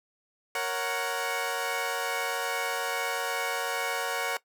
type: chord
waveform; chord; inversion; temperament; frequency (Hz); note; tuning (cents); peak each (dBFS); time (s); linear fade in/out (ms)
15% pulse; F# major; first; equal; 466.2 / 554.4 / 740; A#4 / C#5 / F#5; 0 / 0 / 0; -27 / -27 / -26; 0.55-4.37; 2
effects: noise-tail reverb RT60 0.1 s tail -18 dB re dry